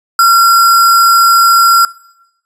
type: tone with sample-and-hold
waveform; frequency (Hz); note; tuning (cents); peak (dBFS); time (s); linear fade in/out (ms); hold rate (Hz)
sine; 1367; F6; -37; -3; 0.19-1.85; 2; 6300
effects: noise-tail reverb RT60 0.9 s tail -23 dB re dry + resampled to 32000 Hz